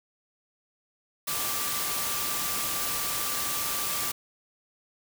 sine tone in noise, 1174.7 Hz, D6, in tune, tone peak -38 dBFS, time 1.27-4.12 s, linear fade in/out 10 ms, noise white, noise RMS -30 dBFS, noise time 1.27-4.12 s, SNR -11 dB, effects none

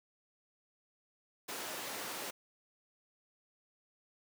pink high-pass noise, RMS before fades -42 dBFS, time 1.48-2.31 s, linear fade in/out 10 ms, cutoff 360 Hz, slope 12 dB/octave, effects none

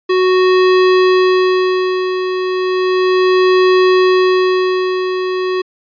square tone with tremolo, 370 Hz, F#4, in tune, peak -8 dBFS, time 0.09-5.62 s, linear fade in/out 10 ms, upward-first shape sine, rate 0.34 Hz, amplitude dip 60%, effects resampled to 11025 Hz

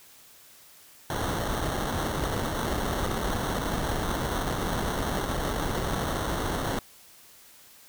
pink noise with sample-and-hold, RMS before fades -29 dBFS, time 1.1-6.79 s, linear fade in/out 2 ms, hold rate 2450 Hz, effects white hiss -53 dBFS RMS until 7.88 s

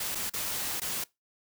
white noise with dropouts, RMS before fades -33 dBFS, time 0-1.04 s, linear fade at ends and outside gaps 5 ms, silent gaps 0.149-0.153 / 0.298-0.336 / 0.8-0.816 s, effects noise-tail reverb RT60 0.2 s tail -22 dB re dry

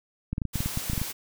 clicks, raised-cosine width 5 ms, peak -16 dBFS, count 12, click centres 0.33 / 0.381 / 0.418 / 0.453 / 0.557 / 0.605 / 0.66 / 0.774 / 0.899 / 0.933 / 0.978 / 1.016 s
white noise, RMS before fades -35 dBFS, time 0.53-1.13 s, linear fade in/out 20 ms
effects none

